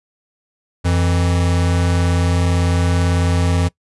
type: tone pair together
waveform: square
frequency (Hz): 88 / 166.12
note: F2 / E3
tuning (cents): +14 / +14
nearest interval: major seventh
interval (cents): 1100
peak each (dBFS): -15 / -22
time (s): 0.84-3.69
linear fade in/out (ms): 20
effects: noise-tail reverb RT60 0.1 s tail -21 dB re dry + resampled to 24000 Hz